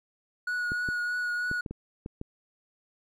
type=tone with vibrato; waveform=triangle; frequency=1458 Hz; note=F#6; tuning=26 cents flat; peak=-26 dBFS; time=0.47-1.61 s; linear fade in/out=5 ms; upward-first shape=triangle; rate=3.2 Hz; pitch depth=19 cents each way
type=clicks; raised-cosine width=3 ms; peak=-23 dBFS; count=7; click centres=0.719 / 0.888 / 1.514 / 1.662 / 1.71 / 2.061 / 2.214 s
effects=none